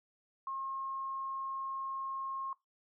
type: tone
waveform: sine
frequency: 1075 Hz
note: C6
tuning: 47 cents sharp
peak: -36 dBFS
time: 0.47-2.53 s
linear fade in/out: 2 ms
effects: noise-tail reverb RT60 0.2 s tail -21 dB re dry